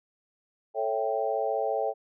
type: chord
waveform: sine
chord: A dominant seventh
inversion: none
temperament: equal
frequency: 440 / 554.4 / 659.3 / 784 Hz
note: A4 / C#5 / E5 / G5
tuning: 0 / 0 / 0 / 0 cents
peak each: -31 dBFS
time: 0.74-1.94 s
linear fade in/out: 50 ms
effects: none